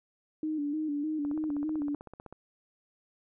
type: tone with vibrato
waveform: sine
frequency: 300 Hz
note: D4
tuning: 37 cents sharp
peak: -29 dBFS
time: 0.43-1.95 s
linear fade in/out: 2 ms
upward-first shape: square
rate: 3.3 Hz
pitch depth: 60 cents each way
type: click train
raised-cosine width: 1 ms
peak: -31 dBFS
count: 18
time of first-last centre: 1.25-2.326 s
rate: 15.8 Hz
effects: none